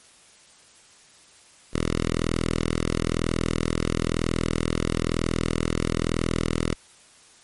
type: tone with notch filter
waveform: 5% pulse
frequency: 41.03 Hz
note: E1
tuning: 7 cents flat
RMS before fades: -25 dBFS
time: 1.73-6.75 s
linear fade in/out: 10 ms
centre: 780 Hz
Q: 1.2
effects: white hiss -53 dBFS RMS until 7.43 s + MP3 48 kbps